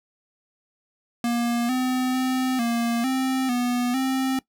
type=tone with pitch steps; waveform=square; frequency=236.9 / 255.2 / 257.8 / 234 / 261.9 / 244.8 / 263.5 Hz; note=A#3 / C4 / C4 / A#3 / C4 / B3 / C4; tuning=+28 / -43 / -26 / +7 / +2 / -15 / +12 cents; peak=-22 dBFS; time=1.24-4.39 s; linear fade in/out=2 ms; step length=450 ms; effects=noise-tail reverb RT60 0.1 s tail -20 dB re dry